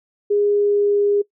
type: tone with pitch glide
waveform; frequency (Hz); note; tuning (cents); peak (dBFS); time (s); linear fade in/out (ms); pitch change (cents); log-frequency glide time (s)
sine; 410.7 to 407.9; G#4 to G#4; -19 to -31; -14; 0.3-1.22; 10; -12; 0.42-0.99
effects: noise-tail reverb RT60 0.1 s tail -20 dB re dry